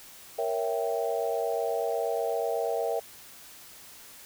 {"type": "chord", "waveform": "sine", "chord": "A# diminished seventh", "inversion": "none", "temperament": "equal", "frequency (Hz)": [466.2, 554.4, 659.3, 784], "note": ["A#4", "C#5", "E5", "G5"], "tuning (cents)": [0, 0, 0, 0], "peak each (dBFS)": [-30, -34, -31, -34], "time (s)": [0.38, 3], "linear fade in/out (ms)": 10, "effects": ["white hiss -49 dBFS RMS until 4.25 s"]}